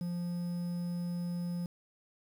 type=tone with quantisation; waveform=triangle; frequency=174.61 Hz; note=F3; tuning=in tune; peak=-31 dBFS; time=0.01-1.66 s; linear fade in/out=2 ms; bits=9; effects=none